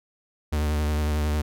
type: tone with vibrato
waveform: 45% pulse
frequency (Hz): 75.3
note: D2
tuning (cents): +44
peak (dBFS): -22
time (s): 0.52-1.42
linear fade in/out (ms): 10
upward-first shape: sine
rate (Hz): 11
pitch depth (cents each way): 35
effects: none